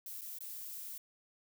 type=noise with dropouts; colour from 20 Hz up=violet; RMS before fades=-45 dBFS; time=0.06-0.98 s; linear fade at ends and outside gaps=2 ms; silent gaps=0.211-0.217 / 0.386-0.406 s; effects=none